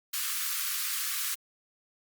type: high-pass noise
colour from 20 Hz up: white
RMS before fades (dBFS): -32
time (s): 0.13-1.35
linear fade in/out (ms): 10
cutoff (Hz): 1100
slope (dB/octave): 96
effects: Opus 32 kbps